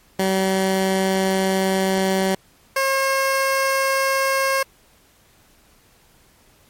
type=tone pair in turn; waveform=15% pulse; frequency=190.8 / 538.4 Hz; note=G3 / C5; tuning=-47 / +49 cents; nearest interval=octave + tritone; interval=1796 cents; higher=second; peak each=-11 dBFS; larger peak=neither; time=0.19-2.35 / 2.76-4.63 s; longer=first; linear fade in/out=5 ms; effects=pink hiss -55 dBFS RMS until 6.69 s + MP3 64 kbps